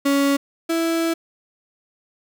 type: tone pair in turn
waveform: 35% pulse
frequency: 279.6 / 330.3 Hz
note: C#4 / E4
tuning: +15 / +4 cents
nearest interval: minor third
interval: 289 cents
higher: second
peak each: -14 / -17 dBFS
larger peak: first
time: 0.05-0.37 / 0.69-1.14 s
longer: second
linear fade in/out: 10 ms
effects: none